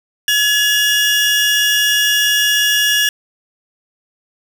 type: tone pair together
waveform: 30% pulse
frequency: 1694 / 2849 Hz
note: G#6 / F7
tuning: +34 / +34 cents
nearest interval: major sixth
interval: 900 cents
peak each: -12 dBFS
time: 0.28-3.09 s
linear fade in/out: 2 ms
effects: none